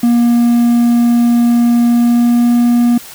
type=tone with pitch glide; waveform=triangle; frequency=237.5 to 239.4 Hz; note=A#3 to A#3; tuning=+33 to +46 cents; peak=-5 dBFS; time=0.03-2.98 s; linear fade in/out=5 ms; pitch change=+13 cents; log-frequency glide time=1.88-2.55 s; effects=white hiss -33 dBFS RMS until 3.14 s